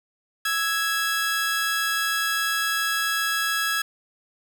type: tone pair together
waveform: sawtooth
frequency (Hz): 1318.5 / 1661.2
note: E6 / G#6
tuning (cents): 0 / 0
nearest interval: major third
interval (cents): 400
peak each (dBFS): -24 / -20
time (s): 0.45-3.82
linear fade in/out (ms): 5
effects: none

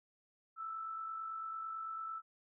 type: tone with amplitude modulation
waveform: sine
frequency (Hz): 1319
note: E6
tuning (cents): +1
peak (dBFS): -38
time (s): 0.56-2.22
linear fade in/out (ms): 50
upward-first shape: sine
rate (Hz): 49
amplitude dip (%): 40
effects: none

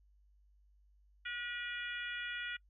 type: harmonic tone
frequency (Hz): 482.5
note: B4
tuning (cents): -40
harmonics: 3 / 4 / 5 / 6 / 7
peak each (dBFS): -42 / -44 / -46 / -48 / -49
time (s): 1.25-2.57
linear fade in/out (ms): 10
effects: noise-tail reverb RT60 0.1 s tail -26 dB re dry + added 50 Hz sine -64 dBFS peak until 2.69 s

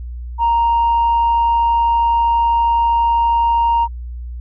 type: tone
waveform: sine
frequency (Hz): 932.3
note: A#5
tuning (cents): 0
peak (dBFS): -10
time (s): 0.38-3.88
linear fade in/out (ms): 50
effects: tanh soft clip ceiling -9 dBFS + added 60 Hz sine -25 dBFS peak until 4.4 s

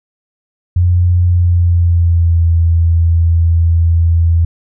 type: tone with pitch glide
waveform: sine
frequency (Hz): 88.5 to 83.53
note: F2 to E2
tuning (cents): +23 to +23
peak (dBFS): -7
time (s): 0.76-4.45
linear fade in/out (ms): 5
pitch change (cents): -100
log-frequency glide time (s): 1.25-2.46
effects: none

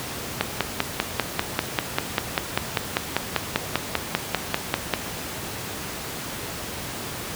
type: click train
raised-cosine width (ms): 0.3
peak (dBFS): -3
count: 24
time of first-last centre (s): 0.41-4.938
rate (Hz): 5.08
effects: pink hiss -32 dBFS RMS until 7.35 s + high-pass 80 Hz 12 dB/octave

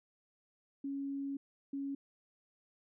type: tone bursts at uneven times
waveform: sine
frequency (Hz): 277.2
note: C#4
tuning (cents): 0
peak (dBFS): -36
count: 2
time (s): 0.84-1.37 / 1.73-1.95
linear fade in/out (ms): 5
effects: none

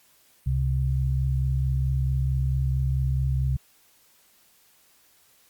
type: tone pair together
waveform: sine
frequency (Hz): 67.55 / 132.1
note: C#2 / C3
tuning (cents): -44 / +17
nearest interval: octave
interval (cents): 1161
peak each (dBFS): -24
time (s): 0.46-3.57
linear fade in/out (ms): 10
effects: white hiss -60 dBFS RMS until 5.49 s + Opus 48 kbps

